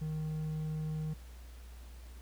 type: tone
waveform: triangle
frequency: 155.56 Hz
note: D#3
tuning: in tune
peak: -32 dBFS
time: 0.01-1.14 s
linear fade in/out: 10 ms
effects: added 60 Hz sine -47 dBFS peak until 2.21 s + pink hiss -60 dBFS RMS until 2.21 s